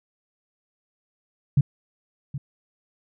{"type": "tone with echo", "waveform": "sine", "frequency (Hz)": 140, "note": "C#3", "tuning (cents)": 18, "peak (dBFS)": -13, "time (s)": [1.57, 1.61], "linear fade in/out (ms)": 5, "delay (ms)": 770, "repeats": 1, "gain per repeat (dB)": -14, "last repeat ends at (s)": 2.38, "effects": []}